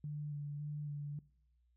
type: tone with vibrato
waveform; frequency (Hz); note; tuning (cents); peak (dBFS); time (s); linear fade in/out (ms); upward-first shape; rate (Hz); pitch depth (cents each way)
sine; 146.83; D3; 0; -39; 0.04-1.19; 2; square; 1.8; 18
effects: noise-tail reverb RT60 0.7 s tail -22 dB re dry + added 60 Hz sine -70 dBFS peak until 1.76 s